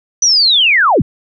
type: linear sweep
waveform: sine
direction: down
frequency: 6020 to 77.78 Hz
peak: -7 dBFS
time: 0.22-1.02 s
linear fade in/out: 5 ms
effects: none